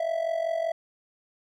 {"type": "tone with amplitude modulation", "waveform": "triangle", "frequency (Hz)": 659.3, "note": "E5", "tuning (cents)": 0, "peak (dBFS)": -20, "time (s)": [0, 0.72], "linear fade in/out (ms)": 5, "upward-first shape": "sine", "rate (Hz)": 45.2, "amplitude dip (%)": 75, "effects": []}